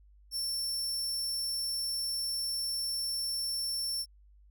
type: tone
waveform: sawtooth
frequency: 5420 Hz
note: E8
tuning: 47 cents sharp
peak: -29 dBFS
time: 0.31-4.06 s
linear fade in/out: 50 ms
effects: added 50 Hz sine -56 dBFS peak until 4.5 s